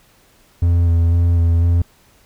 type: tone with vibrato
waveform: triangle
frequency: 85 Hz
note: F2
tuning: 46 cents flat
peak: -9 dBFS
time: 0.62-1.82 s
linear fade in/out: 5 ms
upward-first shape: square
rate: 2 Hz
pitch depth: 17 cents each way
effects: pink hiss -53 dBFS RMS until 2.25 s